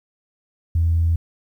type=tone; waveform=sine; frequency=83.1 Hz; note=E2; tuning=15 cents sharp; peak=-14 dBFS; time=0.75-1.16 s; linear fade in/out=5 ms; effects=tanh soft clip ceiling -10 dBFS + 9-bit